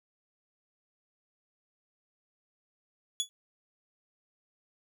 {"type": "tone with exponential decay", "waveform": "25% pulse", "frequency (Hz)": 3402, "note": "G#7", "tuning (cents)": 41, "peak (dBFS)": -20, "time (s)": [3.2, 3.29], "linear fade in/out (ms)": 0, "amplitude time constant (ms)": 19, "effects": []}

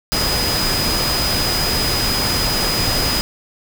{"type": "tone in noise", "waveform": "sine", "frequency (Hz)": 4978, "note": "D#8", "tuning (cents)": 0, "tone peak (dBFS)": -20, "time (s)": [0.12, 3.21], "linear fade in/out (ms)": 0, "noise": "pink", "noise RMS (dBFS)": -20, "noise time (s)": [0.12, 3.21], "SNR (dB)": -3, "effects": []}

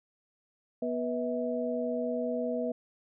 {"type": "tone cluster", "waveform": "sine", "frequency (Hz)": [244.1, 489, 646], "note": ["B3", "B4", "E5"], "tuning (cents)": [-20, -17, -35], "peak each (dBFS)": [-33, -33, -34], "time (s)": [0.82, 2.72], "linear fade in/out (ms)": 5, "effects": []}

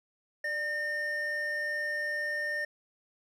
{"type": "tone pair together", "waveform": "triangle", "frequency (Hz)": [592.8, 1821], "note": ["D5", "A#6"], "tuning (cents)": [16, -41], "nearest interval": "octave + perfect fifth", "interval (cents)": 1943, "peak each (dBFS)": [-37, -29], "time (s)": [0.44, 2.65], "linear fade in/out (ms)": 5, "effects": []}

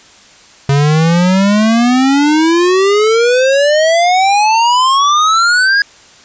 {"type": "exponential sweep", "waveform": "square", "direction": "up", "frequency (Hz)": [137.4, 1661.2], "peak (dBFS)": -8, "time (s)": [0.69, 5.82], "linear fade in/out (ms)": 2, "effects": ["white hiss -41 dBFS RMS until 6.24 s", "resampled to 16000 Hz"]}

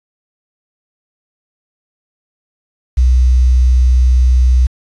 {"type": "tone with quantisation", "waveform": "sine", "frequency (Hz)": 62.6, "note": "B1", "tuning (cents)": 24, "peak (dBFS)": -6, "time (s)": [2.97, 4.67], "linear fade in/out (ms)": 10, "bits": 6, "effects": ["resampled to 22050 Hz"]}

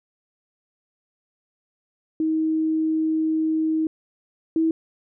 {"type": "tone pair in turn", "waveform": "sine", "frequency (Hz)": [316.6, 323.3], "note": ["D#4", "E4"], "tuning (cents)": [30, -34], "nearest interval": "unison", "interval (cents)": 36, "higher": "second", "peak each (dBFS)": [-19, -17], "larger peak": "second", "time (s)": [[2.2, 3.87], [4.56, 4.71]], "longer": "first", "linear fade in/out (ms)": 2, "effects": []}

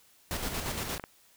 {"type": "noise with tremolo", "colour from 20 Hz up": "pink", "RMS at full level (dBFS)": -33, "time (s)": [0.31, 0.98], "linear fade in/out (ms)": 0, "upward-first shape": "square", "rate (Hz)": 8.6, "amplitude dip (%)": 40}
{"type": "clicks", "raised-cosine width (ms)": 0.5, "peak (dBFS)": -22, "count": 3, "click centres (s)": [0.684, 0.997, 1.039]}
{"effects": ["white hiss -62 dBFS RMS until 1.36 s"]}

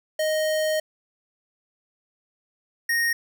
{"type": "tone pair in turn", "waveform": "square", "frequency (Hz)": [622.3, 1859.8], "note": ["D#5", "A#6"], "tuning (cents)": [0, -5], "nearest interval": "octave + perfect fifth", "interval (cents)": 1895, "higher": "second", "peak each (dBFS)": [-22, -21], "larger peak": "second", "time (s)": [[0.19, 0.8], [2.89, 3.13]], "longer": "first", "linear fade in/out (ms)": 5, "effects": []}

